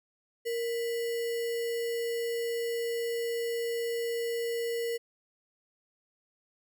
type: tone with sample-and-hold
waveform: sine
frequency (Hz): 466.2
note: A#4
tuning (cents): 0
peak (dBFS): -29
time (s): 0.45-4.98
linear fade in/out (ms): 20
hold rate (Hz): 2450
effects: none